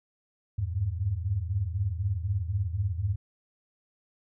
sine tone cluster, 83.6 / 99.8 / 103.8 Hz, E2 / G2 / G#2, +25 / +32 / 0 cents, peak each -31 dBFS, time 0.58-3.16 s, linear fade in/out 10 ms, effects none

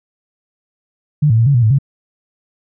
sine tone with pitch steps, 149.2 / 112.2 / 115 / 141.1 / 120.8 / 108.9 / 137.7 Hz, D3 / A2 / A#2 / C#3 / B2 / A2 / C#3, +28 / +34 / -23 / +31 / -38 / -17 / -11 cents, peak -8 dBFS, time 1.22-1.787 s, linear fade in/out 10 ms, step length 81 ms, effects none

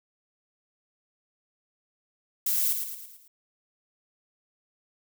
violet noise with echo, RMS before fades -26 dBFS, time 2.46-2.73 s, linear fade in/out 5 ms, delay 110 ms, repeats 5, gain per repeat -6 dB, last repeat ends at 3.28 s, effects none

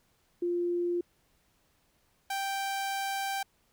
sine / sawtooth tone pair in turn, 349.2 / 783.9 Hz, F4 / G5, 0 / 0 cents, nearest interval octave + major second, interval 1400 cents, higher second, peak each -27 dBFS, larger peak neither, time 0.42-1.01 / 2.3-3.43 s, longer second, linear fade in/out 5 ms, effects pink hiss -70 dBFS RMS until 3.72 s

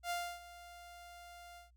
sawtooth tone with ADSR envelope, 698.5 Hz, F5, in tune, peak -31 dBFS, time 0.03-1.71 s, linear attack 73 ms, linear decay 290 ms, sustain -17 dB, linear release 140 ms, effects added 60 Hz sine -63 dBFS peak until 1.76 s

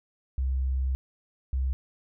sine tone pair in turn, 65.5 / 65.5 Hz, C2 / C2, +2 / +2 cents, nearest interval unison, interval 0 cents, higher neither, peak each -24 / -24 dBFS, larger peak neither, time 0.38-0.95 / 1.53-1.73 s, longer first, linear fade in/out 0 ms, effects none

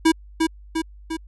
square tone with echo, 323.3 Hz, E4, 34 cents flat, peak -13 dBFS, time 0.05-0.12 s, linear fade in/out 10 ms, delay 350 ms, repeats 3, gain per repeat -4 dB, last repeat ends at 1.17 s, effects added 50 Hz sine -41 dBFS peak until 1.27 s + resampled to 24000 Hz

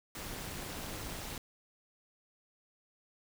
pink noise with amplitude modulation, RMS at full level -39 dBFS, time 0.15-1.38 s, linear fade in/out 2 ms, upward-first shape sine, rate 213 Hz, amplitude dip 70%, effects none

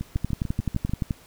two click trains, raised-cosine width 5 ms, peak -17 / -12 dBFS, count 7 / 12, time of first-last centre 0.01-0.895 / 0.16-1.108 s, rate 6.78 / 11.6 Hz, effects pink hiss -52 dBFS RMS until 1.26 s

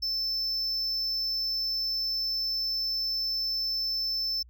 triangle tone, 5290 Hz, E8, 5 cents sharp, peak -26 dBFS, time 0.02-4.43 s, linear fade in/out 10 ms, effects added 60 Hz sine -50 dBFS peak until 4.49 s

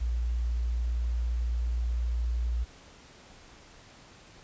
sine tone, 59 Hz, A#1, 22 cents sharp, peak -26 dBFS, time 0-2.65 s, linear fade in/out 20 ms, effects pink hiss -53 dBFS RMS until 4.43 s + resampled to 16000 Hz

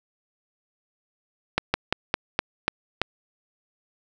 slowing click train, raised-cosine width 0.3 ms, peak -4 dBFS, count 7, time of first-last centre 1.58-3.016 s, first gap 160 ms, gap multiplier 1.16, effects none

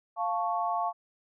sine chord, F augmented, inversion none, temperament equal, 698.5 / 880 / 1108.7 Hz, F5 / A5 / C#6, 0 / 0 / 0 cents, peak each -30 / -32 / -32 dBFS, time 0.16-0.93 s, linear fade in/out 50 ms, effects none

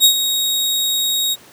sawtooth tone with ADSR envelope, 3770 Hz, A#7, 19 cents sharp, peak -3 dBFS, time 0-1.36 s, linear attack 44 ms, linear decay 88 ms, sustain -10 dB, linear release 33 ms, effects pink hiss -44 dBFS RMS until 1.52 s + high-pass 150 Hz 12 dB/octave

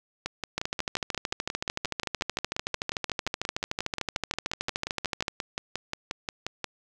two click trains, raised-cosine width 0.2 ms, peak -13 / -11 dBFS, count 37 / 64, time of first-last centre 0.26-6.643 / 0.58-5.281 s, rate 5.64 / 13.4 Hz, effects none

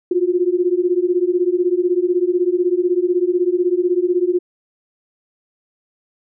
sine beating tone pair, 349.2 / 365.2 Hz, F4 / F#4, 0 / -23 cents, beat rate 16 Hz, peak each -17 dBFS, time 0.11-4.39 s, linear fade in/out 5 ms, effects none

